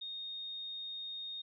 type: tone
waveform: sine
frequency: 3700 Hz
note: A#7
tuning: 14 cents flat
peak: -40 dBFS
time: 0.01-1.42 s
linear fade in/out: 10 ms
effects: none